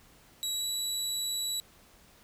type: tone with pitch glide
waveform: 25% pulse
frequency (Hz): 3889 to 3921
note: B7 to B7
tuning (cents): -27 to -13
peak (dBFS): -26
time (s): 0.43-1.6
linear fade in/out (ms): 0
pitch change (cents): +14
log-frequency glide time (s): 0.55-0.66
effects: pink hiss -59 dBFS RMS until 2.23 s